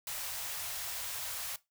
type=band-stop noise; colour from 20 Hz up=white; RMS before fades=-39 dBFS; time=0.07-1.56 s; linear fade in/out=2 ms; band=130 to 560 Hz; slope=24 dB/octave; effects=noise-tail reverb RT60 0.2 s tail -19 dB re dry